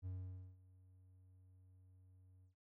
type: tone with ADSR envelope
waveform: triangle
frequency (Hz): 92.5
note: F#2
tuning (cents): 0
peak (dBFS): -40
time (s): 0.02-2.55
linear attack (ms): 41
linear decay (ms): 500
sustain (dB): -21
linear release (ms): 110
effects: none